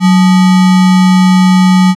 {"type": "tone with sample-and-hold", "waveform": "sine", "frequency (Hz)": 185, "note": "F#3", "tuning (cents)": 0, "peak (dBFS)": -3, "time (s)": [0, 1.95], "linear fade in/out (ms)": 50, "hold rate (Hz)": 1050, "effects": ["low-pass 7000 Hz 12 dB/octave"]}